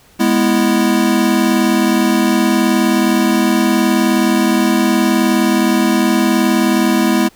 square chord, E major, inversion first, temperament equal, 207.7 / 246.9 / 329.6 Hz, G#3 / B3 / E4, 0 / 0 / 0 cents, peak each -16 dBFS, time 0.19-7.29 s, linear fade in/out 20 ms, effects pink hiss -48 dBFS RMS until 7.35 s

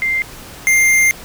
sine / square tone pair in turn, 2093 / 2104 Hz, C7 / C7, 0 / +9 cents, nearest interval unison, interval 9 cents, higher second, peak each -14 / -10 dBFS, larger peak second, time 0.02-0.22 / 0.67-1.11 s, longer second, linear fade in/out 0 ms, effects pink hiss -35 dBFS RMS until 1.24 s

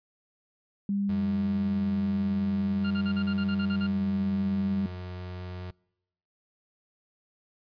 sine tone with pitch glide, 200 to 196.68 Hz, G3 to G3, +35 to +6 cents, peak -25 dBFS, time 0.89-4.86 s, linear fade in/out 2 ms, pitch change -29 cents, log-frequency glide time 1.44-4.32 s
35% pulse tone, 90.5 Hz, F#2, 38 cents flat, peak -34 dBFS, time 1.09-5.71 s, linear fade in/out 5 ms
25% pulse tone bursts, 1400 Hz, F6, 4 cents sharp, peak -32 dBFS, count 10, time 2.84-3.871 s, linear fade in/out 10 ms, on 68 ms, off 39 ms
effects noise-tail reverb RT60 0.9 s tail -26 dB re dry + resampled to 11025 Hz

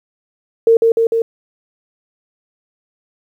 sine tone with echo, 456.4 Hz, A#4, 37 cents flat, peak -6 dBFS, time 0.67-0.77 s, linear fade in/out 2 ms, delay 150 ms, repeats 3, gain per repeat -2 dB, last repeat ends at 1.22 s, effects 8-bit

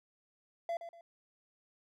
triangle tone with echo, 678 Hz, E5, 49 cents sharp, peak -31 dBFS, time 0.69-0.77 s, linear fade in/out 2 ms, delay 120 ms, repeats 2, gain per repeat -10 dB, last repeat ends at 1.01 s, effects none

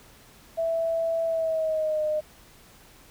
sine tone with pitch glide, 659.3 to 611.6 Hz, E5 to D#5, 0 to -30 cents, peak -23 dBFS, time 0.57-2.21 s, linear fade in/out 20 ms, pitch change -130 cents, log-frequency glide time 1.26-2.04 s, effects pink hiss -53 dBFS RMS until 3.1 s

